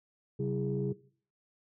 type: tone cluster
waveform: sine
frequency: 134.2 / 191.9 / 331.7 / 411.3 Hz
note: C3 / G3 / E4 / G#4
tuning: +44 / -37 / +11 / -17 cents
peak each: -32 / -36 / -40 / -35 dBFS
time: 0.39-0.93 s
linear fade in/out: 10 ms
effects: noise-tail reverb RT60 0.5 s tail -19 dB re dry + tanh soft clip ceiling -21 dBFS